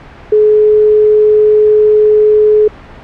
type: tone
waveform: sine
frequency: 425.3 Hz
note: G#4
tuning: 41 cents sharp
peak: -4 dBFS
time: 0.32-2.68 s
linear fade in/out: 5 ms
effects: pink hiss -33 dBFS RMS until 3.03 s + low-pass 2000 Hz 12 dB/octave